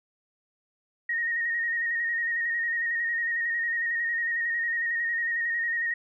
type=tone with vibrato; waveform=sine; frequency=1864.7 Hz; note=A#6; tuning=in tune; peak=-25 dBFS; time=1.09-5.94 s; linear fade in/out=5 ms; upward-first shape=square; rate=11 Hz; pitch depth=25 cents each way; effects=none